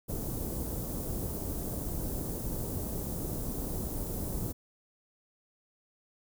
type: band-stop noise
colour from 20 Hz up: pink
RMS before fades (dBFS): -35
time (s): 0.08-4.53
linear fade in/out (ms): 20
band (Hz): 470 to 12000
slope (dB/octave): 12
effects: none